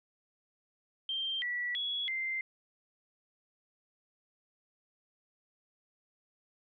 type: tone with pitch steps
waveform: sine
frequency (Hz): 3161 / 1950 / 3363 / 2086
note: G7 / B6 / G#7 / C7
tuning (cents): +14 / -23 / +21 / -6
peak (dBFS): -32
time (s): 1.09-2.41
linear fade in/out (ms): 2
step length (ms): 330
effects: none